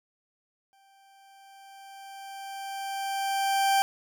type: tone with exponential growth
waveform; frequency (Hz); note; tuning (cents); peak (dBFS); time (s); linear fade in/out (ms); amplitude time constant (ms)
40% pulse; 784; G5; 0; -19; 0.73-3.82; 0; 670
effects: none